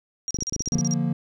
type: tone bursts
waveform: sine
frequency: 5700 Hz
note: F8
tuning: 34 cents sharp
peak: -25 dBFS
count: 11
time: 0.28-0.937 s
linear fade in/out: 0 ms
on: 27 ms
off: 36 ms
type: clicks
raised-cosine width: 3 ms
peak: -18 dBFS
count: 10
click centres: 0.345 / 0.388 / 0.424 / 0.525 / 0.563 / 0.606 / 0.676 / 0.722 / 0.756 / 0.787 s
type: chord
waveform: triangle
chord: Bb major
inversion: first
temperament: equal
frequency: 146.83 / 174.61 / 233.1 Hz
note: D3 / F3 / Bb3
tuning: 0 / 0 / 0 cents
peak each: -24 dBFS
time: 0.72-1.13 s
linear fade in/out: 5 ms
effects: none